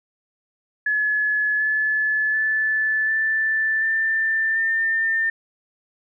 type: tone with pitch steps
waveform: sine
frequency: 1706 / 1724.8 / 1743.9 / 1763.1 / 1782.6 / 1802.2 Hz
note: G#6 / A6 / A6 / A6 / A6 / A6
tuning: +46 / -35 / -16 / +3 / +22 / +41 cents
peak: -18 dBFS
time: 0.86-5.3 s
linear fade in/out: 5 ms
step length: 740 ms
effects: none